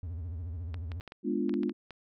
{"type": "tone with vibrato", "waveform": "triangle", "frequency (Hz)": 84.3, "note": "E2", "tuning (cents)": 39, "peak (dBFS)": -33, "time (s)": [0.03, 1], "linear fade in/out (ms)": 0, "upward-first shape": "sine", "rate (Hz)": 14, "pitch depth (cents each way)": 170}
{"type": "clicks", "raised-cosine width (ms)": 0.3, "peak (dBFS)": -28, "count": 10, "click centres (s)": [0.743, 0.918, 1.009, 1.077, 1.121, 1.494, 1.54, 1.633, 1.695, 1.907]}
{"type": "chord", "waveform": "sine", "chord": "G# diminished seventh", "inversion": "none", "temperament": "equal", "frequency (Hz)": [207.7, 246.9, 293.7, 349.2], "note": ["G#3", "B3", "D4", "F4"], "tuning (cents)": [0, 0, 0, 0], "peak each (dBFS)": -33, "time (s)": [1.23, 1.73], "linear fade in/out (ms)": 50}
{"effects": []}